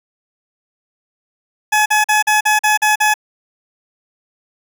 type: tone bursts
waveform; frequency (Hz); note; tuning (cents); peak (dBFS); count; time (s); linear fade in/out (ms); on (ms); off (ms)
20% pulse; 850; G#5; +40; -6; 8; 1.72-3.141; 10; 140; 43
effects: none